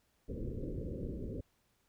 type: low-pass noise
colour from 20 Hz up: pink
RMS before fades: -40 dBFS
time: 0.28-1.41 s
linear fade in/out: 10 ms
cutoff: 550 Hz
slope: 96 dB/octave
effects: pink hiss -75 dBFS RMS until 1.88 s